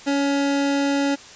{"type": "tone pair together", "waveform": "square", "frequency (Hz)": [281.3, 557], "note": ["C#4", "C#5"], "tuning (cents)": [26, 8], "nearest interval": "octave", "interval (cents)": 1182, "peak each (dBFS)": [-20, -27], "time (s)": [0.06, 1.16], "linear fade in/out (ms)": 20, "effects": ["white hiss -42 dBFS RMS until 1.35 s", "resampled to 16000 Hz"]}